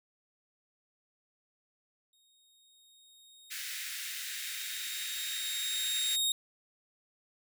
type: tone with exponential growth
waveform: sawtooth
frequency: 3729 Hz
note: A#7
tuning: in tune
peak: -24 dBFS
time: 2.13-6.32 s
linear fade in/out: 2 ms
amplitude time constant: 910 ms
type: high-pass noise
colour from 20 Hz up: pink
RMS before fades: -40 dBFS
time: 3.5-6.17 s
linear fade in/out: 20 ms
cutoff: 1600 Hz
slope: 48 dB/octave
effects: none